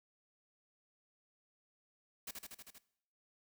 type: noise with echo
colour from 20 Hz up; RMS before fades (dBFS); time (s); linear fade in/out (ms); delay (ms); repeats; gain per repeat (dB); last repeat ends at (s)
white; -44; 2.27-2.31; 5; 79; 6; -2; 2.784
effects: noise-tail reverb RT60 0.7 s tail -19 dB re dry